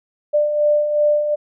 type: beating tone pair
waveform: sine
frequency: 592 / 594.7 Hz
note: D5 / D5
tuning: +14 / +22 cents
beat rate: 2.7 Hz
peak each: -23 / -14 dBFS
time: 0.33-1.36 s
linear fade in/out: 20 ms
effects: none